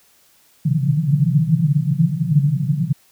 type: band-pass noise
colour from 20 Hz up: white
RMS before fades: -17 dBFS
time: 0.65-2.93 s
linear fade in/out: 10 ms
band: 130 to 170 Hz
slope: 96 dB/octave
effects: white hiss -55 dBFS RMS until 3.11 s